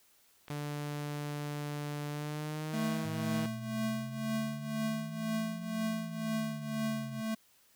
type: clicks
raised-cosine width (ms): 0.3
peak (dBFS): -31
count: 2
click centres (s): 0.482 / 0.511
type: tone with pitch glide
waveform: sawtooth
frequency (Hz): 146.83 to 159.2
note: D3 to D#3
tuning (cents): 0 to +40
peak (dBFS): -32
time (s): 0.5-3.46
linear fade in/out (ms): 2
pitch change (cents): +140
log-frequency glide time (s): 2.09-2.97
type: tone with tremolo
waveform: square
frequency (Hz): 220.7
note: A3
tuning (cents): +5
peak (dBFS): -31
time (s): 2.73-7.35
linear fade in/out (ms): 10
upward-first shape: triangle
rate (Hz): 2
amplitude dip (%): 80
type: exponential two-way sweep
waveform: sine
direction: up then down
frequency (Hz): 110 to 177.5 to 133.1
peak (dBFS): -40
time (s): 3.04-7.22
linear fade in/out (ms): 20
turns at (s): 5.74
effects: white hiss -66 dBFS RMS until 7.75 s